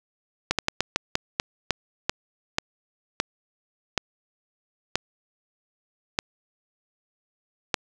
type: slowing click train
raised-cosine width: 0.2 ms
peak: -4 dBFS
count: 15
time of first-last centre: 0.51-7.742 s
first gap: 77 ms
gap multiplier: 1.26
effects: none